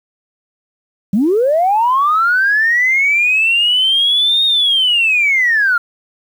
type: linear two-way sweep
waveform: sine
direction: up then down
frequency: 180.3 to 3729 to 1373 Hz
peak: -9 dBFS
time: 1.13-5.78 s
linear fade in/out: 5 ms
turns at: 4.45 s
effects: tanh soft clip ceiling -5 dBFS + 7-bit